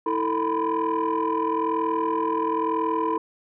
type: tone cluster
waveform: sine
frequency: 325.9 / 446.1 / 977 / 1018 Hz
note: E4 / A4 / B5 / C6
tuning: -20 / +24 / -19 / -48 cents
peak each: -26 dBFS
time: 0.06-3.18 s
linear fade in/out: 5 ms
effects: tanh soft clip ceiling -16 dBFS